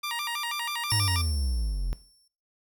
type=tone with vibrato; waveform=15% pulse; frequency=1056 Hz; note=C6; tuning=16 cents sharp; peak=-23 dBFS; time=0.03-1.22 s; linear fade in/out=10 ms; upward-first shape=square; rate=6.2 Hz; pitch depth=200 cents each way
type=tone with exponential decay; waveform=25% pulse; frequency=5430 Hz; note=F8; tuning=50 cents flat; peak=-19 dBFS; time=0.9-2.28 s; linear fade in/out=5 ms; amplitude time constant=300 ms
type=exponential sweep; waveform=triangle; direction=down; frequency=112.1 to 40.84 Hz; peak=-23 dBFS; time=0.92-1.93 s; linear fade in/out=0 ms
effects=noise-tail reverb RT60 0.4 s tail -18 dB re dry